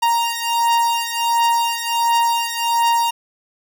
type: beating tone pair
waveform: 45% pulse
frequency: 932.3 / 933.7 Hz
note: A#5 / A#5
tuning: 0 / +3 cents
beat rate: 1.4 Hz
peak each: -18 / -20 dBFS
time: 0.02-3.11 s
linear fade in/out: 10 ms
effects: none